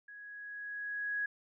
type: tone with level ramp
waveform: sine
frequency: 1665 Hz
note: G#6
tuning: 4 cents sharp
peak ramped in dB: -48 to -31 dBFS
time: 0.08-1.26 s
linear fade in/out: 5 ms
effects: none